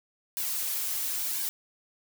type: noise with flanger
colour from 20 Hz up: blue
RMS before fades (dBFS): -31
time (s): 0.37-1.49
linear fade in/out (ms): 0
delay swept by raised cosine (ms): 1.5 to 6.9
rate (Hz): 0.98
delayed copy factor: -0.95
effects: none